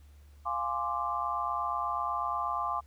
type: chord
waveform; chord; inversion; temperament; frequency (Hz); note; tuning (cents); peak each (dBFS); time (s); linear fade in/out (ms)
sine; D half-diminished seventh; first; equal; 698.5 / 830.6 / 1046.5 / 1174.7; F5 / Ab5 / C6 / D6; 0 / 0 / 0 / 0; -37 / -37 / -34 / -33; 0.45-2.81; 20
effects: added 72 Hz sine -52 dBFS peak until 2.86 s + pink hiss -67 dBFS RMS until 2.86 s